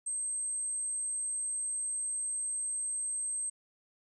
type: tone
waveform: sine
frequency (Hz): 8310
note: C9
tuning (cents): -13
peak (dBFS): -32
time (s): 0.06-3.5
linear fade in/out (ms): 10
effects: none